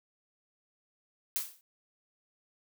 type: noise with exponential decay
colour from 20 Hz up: blue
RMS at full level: -29 dBFS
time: 1.36-1.61 s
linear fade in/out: 0 ms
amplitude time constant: 54 ms
effects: none